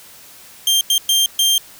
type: tone bursts at uneven times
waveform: sawtooth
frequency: 3177 Hz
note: G7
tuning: 23 cents sharp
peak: -9 dBFS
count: 4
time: 0.67-0.81 / 0.9-0.98 / 1.09-1.26 / 1.39-1.58 s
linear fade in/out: 2 ms
effects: white hiss -42 dBFS RMS until 1.79 s